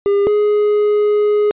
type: tone pair in turn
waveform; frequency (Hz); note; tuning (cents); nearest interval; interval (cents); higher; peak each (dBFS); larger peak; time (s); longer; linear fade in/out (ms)
triangle; 402.8 / 417.5; G4 / G#4; +47 / +9; minor second; 62; second; -9; neither; 0.06-0.27 / 0.27-1.51; second; 0
effects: resampled to 8000 Hz